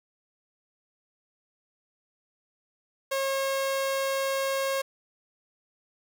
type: tone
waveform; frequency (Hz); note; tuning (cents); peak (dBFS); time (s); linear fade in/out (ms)
sawtooth; 542; C#5; -39; -22; 3.11-4.82; 10
effects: 9-bit